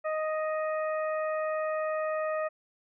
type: harmonic tone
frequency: 623 Hz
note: D#5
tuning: 2 cents sharp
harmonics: 1 / 2 / 3 / 4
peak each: -29 / -35 / -40 / -47 dBFS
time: 0.04-2.49 s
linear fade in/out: 20 ms
effects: none